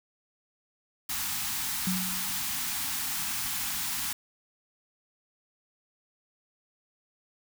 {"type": "band-stop noise", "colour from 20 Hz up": "white", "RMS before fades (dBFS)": -32, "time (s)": [1.09, 4.13], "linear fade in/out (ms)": 5, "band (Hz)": [300, 740], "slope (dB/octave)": 96}
{"type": "tone with exponential decay", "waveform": "sine", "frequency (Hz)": 185, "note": "F#3", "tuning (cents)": 0, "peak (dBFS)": -25, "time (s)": [1.87, 2.56], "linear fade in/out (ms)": 2, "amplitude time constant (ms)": 150}
{"effects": []}